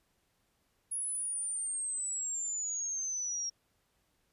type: exponential sweep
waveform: sine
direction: down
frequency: 10520 to 5580 Hz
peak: -33 dBFS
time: 0.91-3.5 s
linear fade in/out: 10 ms
effects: pink hiss -75 dBFS RMS until 4.32 s + resampled to 32000 Hz